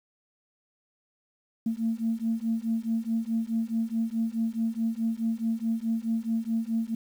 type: beating tone pair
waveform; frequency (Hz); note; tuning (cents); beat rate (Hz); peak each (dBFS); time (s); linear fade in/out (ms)
sine; 224.1 / 228.8; A3 / A#3; +32 / -32; 4.7; -28 / -28; 1.66-6.95; 5
effects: tanh soft clip ceiling -18 dBFS + 9-bit